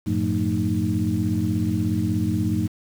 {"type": "tone cluster", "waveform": "sine", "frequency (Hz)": [94.8, 111.4, 179.7, 224.4, 309.9], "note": ["F#2", "A2", "F3", "A3", "D#4"], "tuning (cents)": [43, 22, 50, 34, -7], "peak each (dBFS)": -26, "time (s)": [0.06, 2.68], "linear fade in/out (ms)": 20, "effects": ["tanh soft clip ceiling -9 dBFS", "7-bit"]}